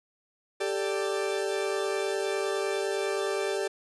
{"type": "chord", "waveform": "40% pulse", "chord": "G suspended second", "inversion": "none", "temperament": "equal with one note detuned", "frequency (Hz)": [392, 441.8, 587.3], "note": ["G4", "A4", "D5"], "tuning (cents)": [0, 7, 0], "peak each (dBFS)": [-29, -32, -33], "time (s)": [0.6, 3.68], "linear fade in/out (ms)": 10, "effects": ["resampled to 24000 Hz"]}